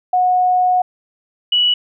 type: tone pair in turn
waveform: sine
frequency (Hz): 730 / 2942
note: F#5 / F#7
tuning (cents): -24 / -11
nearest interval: 2 octaves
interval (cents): 2413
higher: second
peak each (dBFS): -11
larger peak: neither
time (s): 0.13-0.82 / 1.52-1.74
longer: first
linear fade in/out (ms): 5
effects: none